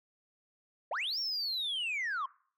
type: linear two-way sweep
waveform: sine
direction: up then down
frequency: 493.9 to 5580 to 1016 Hz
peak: -30 dBFS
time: 0.91-2.26 s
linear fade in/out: 5 ms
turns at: 1.19 s
effects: noise-tail reverb RT60 0.5 s tail -23 dB re dry + tanh soft clip ceiling -30 dBFS

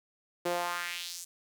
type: tone with high-pass filter sweep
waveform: sawtooth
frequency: 174.61 Hz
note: F3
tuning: in tune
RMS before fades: -35 dBFS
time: 0.45-1.25 s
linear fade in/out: 10 ms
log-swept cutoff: 400 to 7700 Hz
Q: 2.1
effects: 9-bit

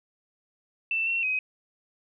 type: tone with pitch steps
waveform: sine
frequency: 2668 / 2718 / 2524 Hz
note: E7 / F7 / D#7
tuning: +20 / -48 / +24 cents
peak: -24 dBFS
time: 0.91-1.39 s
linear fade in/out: 2 ms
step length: 160 ms
effects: none

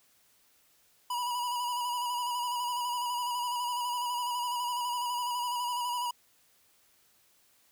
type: tone with vibrato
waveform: square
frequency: 973 Hz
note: B5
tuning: 26 cents flat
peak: -31 dBFS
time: 1.1-6.11 s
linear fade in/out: 5 ms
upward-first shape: square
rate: 12 Hz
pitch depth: 30 cents each way
effects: white hiss -66 dBFS RMS until 7.71 s

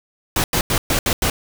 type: noise bursts at uneven times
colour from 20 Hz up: pink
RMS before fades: -18 dBFS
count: 6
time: 0.36-0.44 / 0.53-0.61 / 0.7-0.78 / 0.9-0.99 / 1.06-1.13 / 1.22-1.3 s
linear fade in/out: 2 ms
effects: none

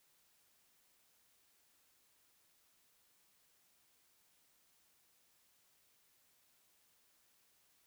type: silence
effects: white hiss -73 dBFS RMS until 7.86 s

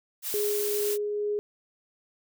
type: noise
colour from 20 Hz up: blue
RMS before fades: -32 dBFS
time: 0.22-0.98 s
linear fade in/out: 50 ms
type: tone with tremolo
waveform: sine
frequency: 415.3 Hz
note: G#4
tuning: in tune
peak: -25 dBFS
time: 0.34-1.39 s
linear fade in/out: 0 ms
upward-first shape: triangle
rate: 2.3 Hz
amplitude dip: 25%
effects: none

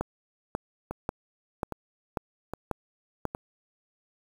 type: two click trains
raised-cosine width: 1 ms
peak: -14 / -19 dBFS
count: 7 / 4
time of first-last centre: 0.01-3.253 / 0.91-3.349 s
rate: 1.85 / 1.23 Hz
effects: 7-bit

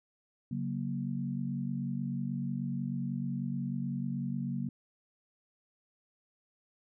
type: chord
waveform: sine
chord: F# major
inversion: second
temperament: equal with one note detuned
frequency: 138.59 / 185 / 234.8 Hz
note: C#3 / F#3 / A#3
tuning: 0 / 0 / +13 cents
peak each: -36 / -37 / -36 dBFS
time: 0.51-4.69 s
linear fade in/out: 5 ms
effects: none

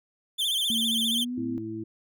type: tone with vibrato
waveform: 45% pulse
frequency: 3322 Hz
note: G#7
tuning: in tune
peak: -24 dBFS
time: 0.38-1.25 s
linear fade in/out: 20 ms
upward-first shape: sine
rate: 15 Hz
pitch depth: 130 cents each way
type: tone with pitch glide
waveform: sine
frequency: 227.3 to 253.7 Hz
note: A#3 to B3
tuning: -43 to +47 cents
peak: -29 dBFS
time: 0.7-1.58 s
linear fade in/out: 0 ms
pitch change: +190 cents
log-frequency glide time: 1.09-1.38 s
type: harmonic tone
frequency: 110 Hz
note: A2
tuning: in tune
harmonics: 1 / 2 / 3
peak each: -40 / -39 / -33 dBFS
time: 1.37-1.84 s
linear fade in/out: 10 ms
effects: none

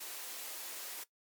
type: high-pass noise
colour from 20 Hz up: white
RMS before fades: -44 dBFS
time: 0-1.04 s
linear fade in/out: 10 ms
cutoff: 300 Hz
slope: 24 dB/octave
effects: noise-tail reverb RT60 0.1 s tail -17 dB re dry + MP3 96 kbps

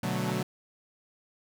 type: chord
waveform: sawtooth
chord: B minor seventh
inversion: none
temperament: equal with one note detuned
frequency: 122.97 / 146.83 / 185 / 220 Hz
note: B2 / D3 / F#3 / A3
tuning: -7 / 0 / 0 / 0 cents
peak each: -30 / -31 / -28 / -31 dBFS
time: 0.03-0.43 s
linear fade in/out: 5 ms
type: tone with exponential growth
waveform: sine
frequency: 872 Hz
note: A5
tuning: 16 cents flat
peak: -29 dBFS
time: 0.22-0.3 s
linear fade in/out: 0 ms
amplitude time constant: 17 ms
effects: none

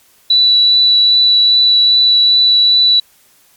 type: tone with vibrato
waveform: sine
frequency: 3951 Hz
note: B7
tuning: in tune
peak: -6 dBFS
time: 0.3-3 s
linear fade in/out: 5 ms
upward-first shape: triangle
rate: 2.5 Hz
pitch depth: 9 cents each way
effects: white hiss -50 dBFS RMS until 3.56 s + MP3 96 kbps

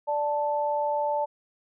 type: tone pair together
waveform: sine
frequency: 587.3 / 880 Hz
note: D5 / A5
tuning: 0 / 0 cents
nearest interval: perfect fifth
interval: 700 cents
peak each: -27 / -26 dBFS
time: 0.07-1.26 s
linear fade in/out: 20 ms
effects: none

